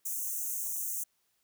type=high-pass noise; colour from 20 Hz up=white; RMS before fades=-35 dBFS; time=0.05-1.04 s; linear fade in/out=10 ms; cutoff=6000 Hz; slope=96 dB/octave; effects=white hiss -75 dBFS RMS until 1.43 s